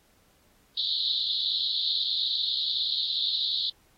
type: band-pass noise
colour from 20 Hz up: pink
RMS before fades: -28 dBFS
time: 0.77-3.7 s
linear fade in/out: 5 ms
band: 3500 to 4300 Hz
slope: 96 dB/octave
effects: pink hiss -64 dBFS RMS until 3.97 s + AAC 48 kbps